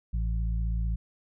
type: harmonic tone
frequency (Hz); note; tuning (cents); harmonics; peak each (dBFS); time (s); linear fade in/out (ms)
55.7; A1; +22; 1 / 2 / 3; -26 / -36 / -38; 0.13-0.96; 10
effects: none